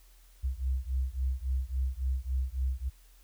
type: beating tone pair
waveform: sine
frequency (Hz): 63.4 / 67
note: B1 / C2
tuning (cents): +46 / +42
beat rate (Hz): 3.6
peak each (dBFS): -31 / -32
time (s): 0.43-2.9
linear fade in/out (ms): 20
effects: added 42 Hz sine -55 dBFS peak until 3.23 s + white hiss -64 dBFS RMS until 3.23 s